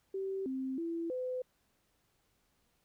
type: tone with pitch steps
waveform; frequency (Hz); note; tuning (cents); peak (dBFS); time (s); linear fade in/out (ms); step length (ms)
sine; 386 / 263.1 / 334.1 / 507; G4 / C4 / E4 / B4; -27 / +10 / +23 / +45; -34; 0.14-1.42; 5; 320
effects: pink hiss -75 dBFS RMS until 2.84 s